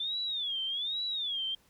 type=tone with vibrato; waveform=sine; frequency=3502 Hz; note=A7; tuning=9 cents flat; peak=-31 dBFS; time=0-1.55 s; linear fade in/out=5 ms; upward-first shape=sine; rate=1.2 Hz; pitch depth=200 cents each way; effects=pink hiss -66 dBFS RMS until 1.69 s